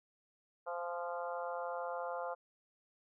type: harmonic tone with a mistuned harmonic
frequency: 173.6 Hz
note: F3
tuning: 10 cents flat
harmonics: 3 / 4 / 5 / 6 / 7 / 8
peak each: -41 / -43 / -45 / -47 / -48 / -49 dBFS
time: 0.66-2.35 s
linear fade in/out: 20 ms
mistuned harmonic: 5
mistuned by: -18 cents
effects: none